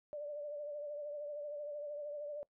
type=tone with vibrato; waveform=sine; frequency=587.3 Hz; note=D5; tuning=in tune; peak=-40 dBFS; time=0.13-2.43 s; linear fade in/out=0 ms; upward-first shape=triangle; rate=13 Hz; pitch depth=50 cents each way; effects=noise-tail reverb RT60 0.1 s tail -21 dB re dry